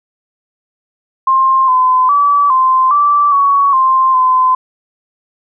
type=tone with pitch steps; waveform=sine; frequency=1058 / 1021 / 1150 / 1039 / 1164 / 1120 / 1049 / 1026 Hz; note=C6 / C6 / D6 / C6 / D6 / C#6 / C6 / C6; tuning=+19 / -43 / -37 / -12 / -16 / +18 / +4 / -34 cents; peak=-7 dBFS; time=1.27-4.55 s; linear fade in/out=5 ms; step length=410 ms; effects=none